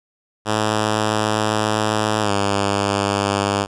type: tone with pitch glide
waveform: 5% pulse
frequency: 107.5 to 100.3 Hz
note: A2 to G2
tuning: -40 to +40 cents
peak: -6 dBFS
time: 0.45-3.67 s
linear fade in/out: 50 ms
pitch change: -120 cents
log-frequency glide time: 2.22-2.32 s
effects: resampled to 22050 Hz